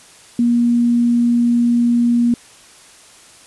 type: tone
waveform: sine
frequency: 238.1 Hz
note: A#3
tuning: 37 cents sharp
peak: -11 dBFS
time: 0.39-2.34 s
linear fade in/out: 2 ms
effects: white hiss -44 dBFS RMS until 3.46 s + resampled to 24000 Hz